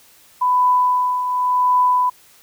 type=tone with tremolo; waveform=sine; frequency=997 Hz; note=B5; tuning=16 cents sharp; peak=-11 dBFS; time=0.41-2.1 s; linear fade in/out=10 ms; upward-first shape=triangle; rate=0.9 Hz; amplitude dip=60%; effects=white hiss -50 dBFS RMS until 2.42 s